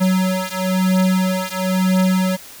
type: beating tone pair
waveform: square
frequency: 185.8 / 186.8 Hz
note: F#3 / F#3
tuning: +7 / +17 cents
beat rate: 1 Hz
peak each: -19 dBFS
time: 0-2.37 s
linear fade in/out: 20 ms
effects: white hiss -39 dBFS RMS until 2.6 s